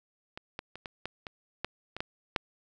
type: clicks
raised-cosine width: 0.3 ms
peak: -24 / -20 / -27 / -22 / -19 / -23 / -15 / -22 / -16 / -10 dBFS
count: 10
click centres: 0.375 / 0.591 / 0.756 / 0.858 / 1.056 / 1.268 / 1.646 / 1.966 / 2.005 / 2.362 s
effects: none